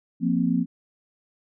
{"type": "chord", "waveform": "sine", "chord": "F suspended fourth", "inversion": "none", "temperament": "equal", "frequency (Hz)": [174.61, 233.1, 261.6], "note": ["F3", "Bb3", "C4"], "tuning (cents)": [0, 0, 0], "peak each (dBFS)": -24, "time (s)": [0.2, 0.66], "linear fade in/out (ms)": 50, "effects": []}